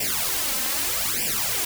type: noise with flanger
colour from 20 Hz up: white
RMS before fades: -25 dBFS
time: 0-1.65 s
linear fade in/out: 5 ms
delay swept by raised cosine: 0.38 to 3.88 ms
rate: 0.81 Hz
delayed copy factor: +0.95
effects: none